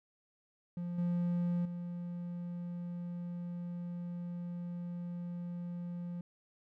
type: tone with level steps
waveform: triangle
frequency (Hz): 174.61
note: F3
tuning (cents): 0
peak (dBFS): -34 / -28 / -36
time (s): 0.77-6.21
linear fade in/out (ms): 2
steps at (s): 0.98 / 1.65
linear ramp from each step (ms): 5
effects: none